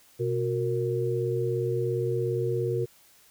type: tone cluster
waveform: sine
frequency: 124.8 / 364.8 / 462 Hz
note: B2 / F#4 / A#4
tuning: +19 / -24 / -16 cents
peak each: -29 dBFS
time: 0.19-2.86 s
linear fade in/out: 20 ms
effects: white hiss -58 dBFS RMS until 3.3 s